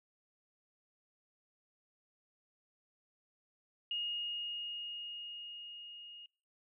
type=tone with level ramp; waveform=sine; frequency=2860 Hz; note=F7; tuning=41 cents sharp; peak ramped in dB=-34 to -49 dBFS; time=3.91-6.26 s; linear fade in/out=2 ms; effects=noise-tail reverb RT60 0.4 s tail -24 dB re dry